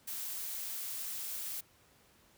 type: noise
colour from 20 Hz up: blue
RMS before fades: -40 dBFS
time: 0.07-1.61 s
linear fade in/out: 10 ms
effects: pink hiss -65 dBFS RMS until 2.37 s + high-pass 60 Hz 12 dB/octave